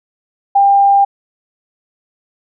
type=tone; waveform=sine; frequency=797 Hz; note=G5; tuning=28 cents sharp; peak=-6 dBFS; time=0.55-1.05 s; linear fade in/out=10 ms; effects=none